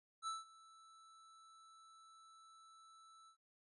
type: tone with ADSR envelope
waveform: square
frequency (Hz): 1318.5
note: E6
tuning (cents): 0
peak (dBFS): -40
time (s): 0.22-3.37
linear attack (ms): 53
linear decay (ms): 170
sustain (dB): -22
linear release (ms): 90
effects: resampled to 24000 Hz